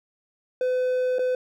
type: tone with dropouts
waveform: triangle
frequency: 506 Hz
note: B4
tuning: 42 cents sharp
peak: -19 dBFS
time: 0.61-1.35 s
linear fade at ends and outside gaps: 2 ms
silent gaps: 1.185-1.192 s
effects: none